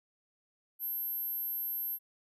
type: tone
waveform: sine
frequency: 12720 Hz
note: G9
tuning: 24 cents sharp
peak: -33 dBFS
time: 0.79-1.99 s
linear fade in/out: 50 ms
effects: none